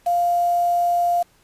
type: tone with quantisation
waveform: sine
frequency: 698.5 Hz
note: F5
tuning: in tune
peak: -16 dBFS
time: 0.06-1.23 s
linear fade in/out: 10 ms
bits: 6
effects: pink hiss -58 dBFS RMS until 1.43 s + resampled to 32000 Hz